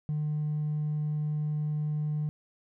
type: tone with hard clipping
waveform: sine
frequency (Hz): 150.9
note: D3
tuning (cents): +47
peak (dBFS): -28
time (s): 0.09-2.29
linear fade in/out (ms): 0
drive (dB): 1
effects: none